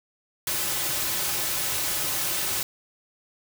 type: noise with comb filter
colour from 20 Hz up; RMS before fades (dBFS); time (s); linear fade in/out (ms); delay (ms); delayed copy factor
white; -27; 0.47-2.63; 2; 4.3; -0.55
effects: none